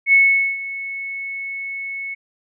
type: tone with ADSR envelope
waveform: sine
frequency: 2202 Hz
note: C#7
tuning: 12 cents flat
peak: -8 dBFS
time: 0.06-2.15 s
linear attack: 70 ms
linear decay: 440 ms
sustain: -17 dB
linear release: 17 ms
effects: none